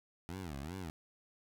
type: tone with vibrato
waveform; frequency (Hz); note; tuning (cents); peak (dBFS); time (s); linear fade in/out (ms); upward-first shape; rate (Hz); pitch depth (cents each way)
15% pulse; 80.7; E2; -36; -35; 0.29-0.9; 0; sine; 2.6; 300
effects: none